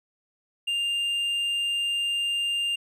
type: tone with tanh clipping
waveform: sine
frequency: 2800 Hz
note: F7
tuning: 4 cents sharp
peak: -25 dBFS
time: 0.67-2.76 s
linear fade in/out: 10 ms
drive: 5 dB
effects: none